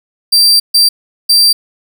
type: tone bursts at uneven times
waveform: 40% pulse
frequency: 4699 Hz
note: D8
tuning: in tune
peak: -4 dBFS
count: 3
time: 0.32-0.6 / 0.74-0.89 / 1.29-1.53 s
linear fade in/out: 10 ms
effects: none